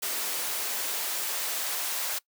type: noise with high-pass filter sweep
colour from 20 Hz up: white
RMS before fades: -31 dBFS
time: 0.02-2.19 s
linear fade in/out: 10 ms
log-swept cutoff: 320 to 630 Hz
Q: 0.93
effects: noise-tail reverb RT60 0.1 s tail -22 dB re dry